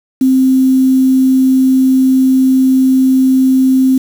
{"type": "tone with quantisation", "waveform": "sine", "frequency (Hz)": 261.6, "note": "C4", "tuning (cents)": 0, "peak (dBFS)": -6, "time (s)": [0.21, 3.98], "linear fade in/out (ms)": 5, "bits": 5, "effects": []}